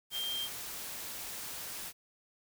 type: tone in noise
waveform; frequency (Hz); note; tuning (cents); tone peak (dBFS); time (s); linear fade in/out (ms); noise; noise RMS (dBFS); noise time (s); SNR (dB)
sine; 3182; G7; +25; -34; 0.11-0.49; 50; white; -42; 0.1-1.93; +5
effects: none